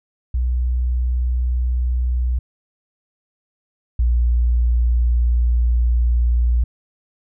sine tone pair in turn, 61.6 / 59.5 Hz, B1 / A#1, -4 / +36 cents, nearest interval minor second, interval 60 cents, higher first, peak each -16 / -13 dBFS, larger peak second, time 0.34-2.39 / 3.99-6.64 s, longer second, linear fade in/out 5 ms, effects none

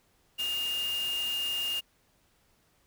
sine tone in noise, 2826 Hz, F7, 20 cents sharp, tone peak -29 dBFS, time 0.38-1.81 s, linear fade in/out 20 ms, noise white, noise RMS -41 dBFS, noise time 0.38-1.81 s, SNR +9 dB, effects pink hiss -68 dBFS RMS until 2.86 s

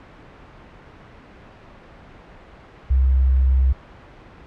sine tone, 65.41 Hz, C2, in tune, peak -13 dBFS, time 2.9-3.73 s, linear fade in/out 10 ms, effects pink hiss -44 dBFS RMS until 4.46 s + low-pass 2000 Hz 12 dB/octave

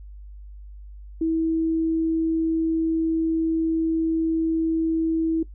sine tone, 324.4 Hz, E4, 28 cents flat, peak -19 dBFS, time 1.21-5.43 s, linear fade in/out 5 ms, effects noise-tail reverb RT60 0.1 s tail -17 dB re dry + added 50 Hz sine -38 dBFS peak until 5.54 s

